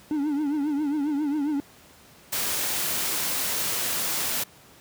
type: tone with vibrato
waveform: triangle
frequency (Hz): 293.1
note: D4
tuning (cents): -3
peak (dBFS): -21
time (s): 0.11-1.6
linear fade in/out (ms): 0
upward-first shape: triangle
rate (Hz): 7.4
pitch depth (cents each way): 120
type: noise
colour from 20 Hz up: white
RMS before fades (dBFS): -27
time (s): 2.32-4.44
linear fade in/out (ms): 10
effects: pink hiss -52 dBFS RMS until 4.8 s + high-pass 80 Hz 12 dB/octave